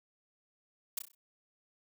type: noise with echo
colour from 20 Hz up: blue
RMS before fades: -34 dBFS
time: 0.97-0.99 s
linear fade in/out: 5 ms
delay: 32 ms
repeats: 5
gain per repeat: -7 dB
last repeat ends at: 1.15 s
effects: none